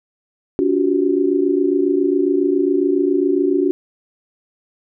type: tone cluster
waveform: sine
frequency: 287.2 / 354.6 / 381.9 Hz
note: D4 / F4 / G4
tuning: -39 / +26 / -45 cents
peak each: -18 dBFS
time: 0.59-3.71 s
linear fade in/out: 0 ms
effects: none